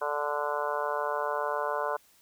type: harmonic tone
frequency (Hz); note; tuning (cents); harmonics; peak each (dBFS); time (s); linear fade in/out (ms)
146.83; D3; 0; 3 / 4 / 5 / 6 / 7 / 8 / 9 / 10; -36 / -33 / -38 / -37 / -33 / -40 / -41 / -38; 0.01-1.97; 10
effects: white hiss -62 dBFS RMS until 2.21 s